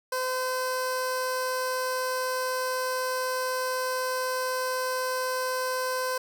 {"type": "tone with notch filter", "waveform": "15% pulse", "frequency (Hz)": 512, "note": "C5", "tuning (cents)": -38, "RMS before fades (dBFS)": -29, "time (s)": [0.12, 6.18], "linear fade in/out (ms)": 5, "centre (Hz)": 2200, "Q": 1.8, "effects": []}